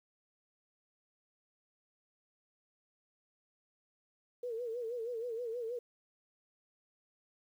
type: tone with vibrato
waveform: sine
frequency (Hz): 469.5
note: A#4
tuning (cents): +12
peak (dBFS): -36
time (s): 4.43-5.79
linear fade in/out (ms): 5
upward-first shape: sine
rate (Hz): 6.3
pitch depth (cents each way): 98
effects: 11-bit